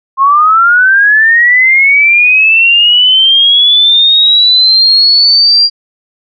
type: linear sweep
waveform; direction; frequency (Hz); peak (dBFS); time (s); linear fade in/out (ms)
sine; up; 1059 to 4785; -3; 0.17-5.7; 50
effects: none